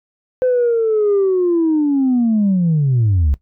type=linear sweep; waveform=sine; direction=down; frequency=513 to 65.4 Hz; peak=-10 dBFS; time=0.42-3.34 s; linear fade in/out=0 ms; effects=noise-tail reverb RT60 0.1 s tail -17 dB re dry + tanh soft clip ceiling -9 dBFS